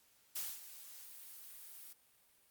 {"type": "noise with ADSR envelope", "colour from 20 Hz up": "blue", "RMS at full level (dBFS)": -39, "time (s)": [0.35, 1.93], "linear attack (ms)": 15, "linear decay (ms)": 230, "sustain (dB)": -14, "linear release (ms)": 5, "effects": ["white hiss -70 dBFS RMS until 2.5 s", "Opus 48 kbps"]}